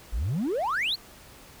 triangle exponential sweep, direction up, 43.93 to 4588 Hz, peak -22 dBFS, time 0.12-0.96 s, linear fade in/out 20 ms, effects tanh soft clip ceiling -20 dBFS + pink hiss -50 dBFS RMS until 1.6 s

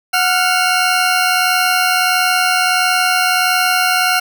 20% pulse tone pair together, 733 / 1384.5 Hz, F#5 / F6, -16 / -15 cents, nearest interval major seventh, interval 1101 cents, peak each -10 dBFS, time 0.13-4.2 s, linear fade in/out 10 ms, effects none

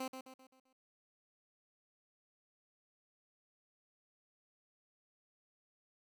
15% pulse tone with echo, 261 Hz, C4, 4 cents flat, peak -32 dBFS, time 0-0.08 s, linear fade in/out 5 ms, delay 130 ms, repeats 5, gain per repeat -7 dB, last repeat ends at 0.73 s, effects none

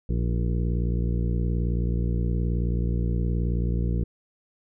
harmonic tone with a mistuned harmonic, 58.9 Hz, A#1, 19 cents sharp, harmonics 1 / 2 / 3 / 4 / 5 / 6 / 7 / 8, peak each -24 / -28 / -30 / -38 / -40 / -40 / -41 / -42 dBFS, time 0.09-4.04 s, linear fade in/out 5 ms, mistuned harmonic 5, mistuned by +62 cents, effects none

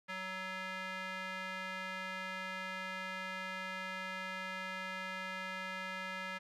square tone with band-pass filter, 187.5 Hz, F#3, 23 cents sharp, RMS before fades -42 dBFS, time 0.08-6.39 s, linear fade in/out 20 ms, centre 1900 Hz, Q 1.8, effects none

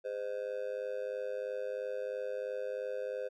triangle tone with amplitude modulation, 514 Hz, C5, 31 cents flat, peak -29 dBFS, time 0.04-3.29 s, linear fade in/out 20 ms, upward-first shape sine, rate 103 Hz, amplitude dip 95%, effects none

